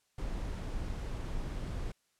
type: noise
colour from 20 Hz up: brown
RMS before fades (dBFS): -37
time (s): 0.18-1.92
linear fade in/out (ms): 5
effects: white hiss -75 dBFS RMS until 2.19 s + low-pass 10000 Hz 12 dB/octave